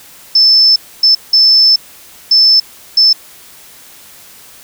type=tone bursts at uneven times; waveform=sine; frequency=5274 Hz; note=E8; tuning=in tune; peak=-4 dBFS; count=5; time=0.35-0.76 / 1.03-1.15 / 1.33-1.76 / 2.31-2.6 / 2.97-3.13 s; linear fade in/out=5 ms; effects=white hiss -38 dBFS RMS until 4.63 s